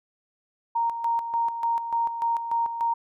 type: tone with tremolo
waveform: sine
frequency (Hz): 929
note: A#5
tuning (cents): -6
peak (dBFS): -21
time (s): 0.75-2.94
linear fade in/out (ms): 10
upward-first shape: square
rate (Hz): 3.4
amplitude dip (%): 60
effects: none